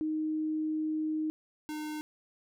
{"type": "tone pair in turn", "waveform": ["sine", "square"], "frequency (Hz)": [311.1, 304.9], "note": ["D#4", "D#4"], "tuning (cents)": [0, -35], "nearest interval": "unison", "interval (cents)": 35, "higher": "first", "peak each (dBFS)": [-29, -36], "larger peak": "first", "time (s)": [[0.01, 1.3], [1.69, 2.01]], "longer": "first", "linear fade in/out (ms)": 0, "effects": []}